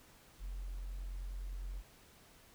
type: tone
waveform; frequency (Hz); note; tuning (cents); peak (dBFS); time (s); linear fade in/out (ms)
triangle; 44.87; F1; +48; -36; 0.39-1.83; 50
effects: tanh soft clip ceiling -37 dBFS + pink hiss -62 dBFS RMS until 2.54 s